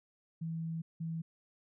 sine tone bursts at uneven times, 163.5 Hz, E3, 14 cents flat, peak -35 dBFS, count 2, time 0.41-0.82 / 1-1.22 s, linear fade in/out 10 ms, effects none

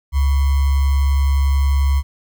sine tone with sample-and-hold, 69.3 Hz, C#2, in tune, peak -12 dBFS, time 0.12-2.03 s, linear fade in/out 50 ms, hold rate 1050 Hz, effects none

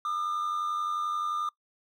triangle tone pair together, 1206 / 1297.4 Hz, D6 / E6, +46 / -28 cents, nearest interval minor second, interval 126 cents, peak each -27 / -36 dBFS, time 0.05-1.49 s, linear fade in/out 2 ms, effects noise-tail reverb RT60 0.1 s tail -21 dB re dry

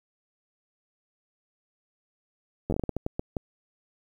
slowing click train, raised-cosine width 2 ms, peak -15 dBFS, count 12, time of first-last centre 2.7-3.368 s, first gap 10 ms, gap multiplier 1.33, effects 9-bit

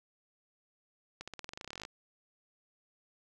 accelerating click train, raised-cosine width 0.2 ms, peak -25 dBFS, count 19, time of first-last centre 1.21-1.851 s, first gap 66 ms, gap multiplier 0.92, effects none

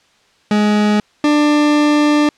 40% pulse tone pair in turn, 209.5 / 296.8 Hz, G#3 / D4, +15 / +18 cents, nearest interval tritone, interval 603 cents, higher second, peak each -10 / -9 dBFS, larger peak second, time 0.51-1 / 1.24-2.29 s, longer second, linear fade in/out 2 ms, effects white hiss -54 dBFS RMS until 2.37 s + low-pass 5000 Hz 12 dB/octave

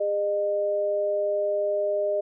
sine tone pair together, 407.1 / 610 Hz, G#4 / D#5, -35 / -34 cents, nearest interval perfect fifth, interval 701 cents, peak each -29 / -23 dBFS, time 0-2.21 s, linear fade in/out 10 ms, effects none

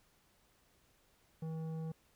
triangle tone with tanh clipping, 160.5 Hz, E3, 46 cents flat, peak -40 dBFS, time 1.42-1.92 s, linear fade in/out 5 ms, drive 15 dB, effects pink hiss -71 dBFS RMS until 2.15 s

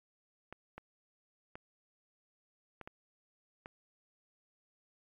clicks, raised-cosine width 0.5 ms, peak -30 dBFS, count 6, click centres 0.526 / 0.78 / 1.555 / 2.813 / 2.875 / 3.659 s, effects MP3 96 kbps

